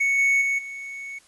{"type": "tone with level steps", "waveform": "triangle", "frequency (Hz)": 2217, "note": "C#7", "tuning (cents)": 0, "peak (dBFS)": [-17, -15, -19, -31], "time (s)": [0, 1.19], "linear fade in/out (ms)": 10, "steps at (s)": [0.18, 0.41, 0.58], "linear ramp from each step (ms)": 10, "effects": ["white hiss -56 dBFS RMS until 1.27 s", "resampled to 24000 Hz"]}